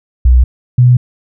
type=tone pair in turn; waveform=sine; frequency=62 / 124 Hz; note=B1 / B2; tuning=+7 / +7 cents; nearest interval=octave; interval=1200 cents; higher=second; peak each=-3 dBFS; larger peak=neither; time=0.25-0.44 / 0.78-0.97 s; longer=neither; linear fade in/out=5 ms; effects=none